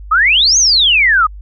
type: exponential two-way sweep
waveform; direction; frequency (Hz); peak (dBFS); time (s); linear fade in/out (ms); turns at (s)
sine; up then down; 1200 to 6590 to 1200; -7; 0.11-1.27; 10; 0.58
effects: added 50 Hz sine -28 dBFS peak until 1.41 s